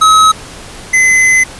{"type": "tone pair in turn", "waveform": "square", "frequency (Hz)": [1280, 2038], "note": ["D#6", "C7"], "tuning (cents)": [49, -46], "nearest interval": "minor sixth", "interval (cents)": 805, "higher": "second", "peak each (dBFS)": [-4, -6], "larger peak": "first", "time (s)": [[0.01, 0.32], [0.93, 1.44]], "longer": "second", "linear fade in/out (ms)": 10, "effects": ["pink hiss -30 dBFS RMS until 1.59 s", "resampled to 24000 Hz"]}